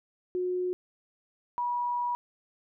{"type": "tone pair in turn", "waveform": "sine", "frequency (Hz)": [362.9, 968.8], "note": ["F#4", "B5"], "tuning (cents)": [-34, -34], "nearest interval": "octave + perfect fourth", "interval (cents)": 1700, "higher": "second", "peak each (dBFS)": -27, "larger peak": "neither", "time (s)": [[0.35, 0.73], [1.58, 2.15]], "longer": "second", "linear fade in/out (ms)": 0, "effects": []}